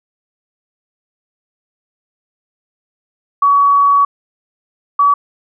sine tone pair in turn, 1130 / 1141.2 Hz, C#6 / C#6, +33 / +50 cents, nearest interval unison, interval 17 cents, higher second, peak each -7 dBFS, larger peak neither, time 3.42-4.05 / 4.99-5.14 s, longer first, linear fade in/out 5 ms, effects none

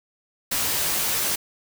white noise with comb filter, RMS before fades -24 dBFS, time 0.51-1.36 s, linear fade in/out 10 ms, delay 16 ms, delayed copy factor -0.65, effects none

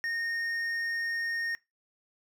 triangle tone with hard clipping, 1845 Hz, A#6, 18 cents flat, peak -31 dBFS, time 0.04-1.55 s, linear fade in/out 0 ms, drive 9 dB, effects noise-tail reverb RT60 0.2 s tail -21 dB re dry

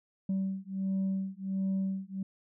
sine beating tone pair, 191.5 / 192.9 Hz, G3 / G3, -40 / -28 cents, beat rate 1.4 Hz, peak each -31 / -31 dBFS, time 0.29-2.23 s, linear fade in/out 5 ms, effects tanh soft clip ceiling -26 dBFS

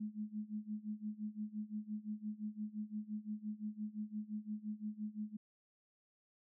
sine tone with tremolo, 212.4 Hz, G#3, 39 cents sharp, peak -37 dBFS, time 0-5.37 s, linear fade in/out 10 ms, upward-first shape sine, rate 5.8 Hz, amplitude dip 90%, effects none

